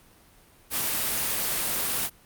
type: noise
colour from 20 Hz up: white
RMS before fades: -27 dBFS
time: 0.7-2.1 s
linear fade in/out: 50 ms
effects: pink hiss -56 dBFS RMS until 2.25 s + Opus 32 kbps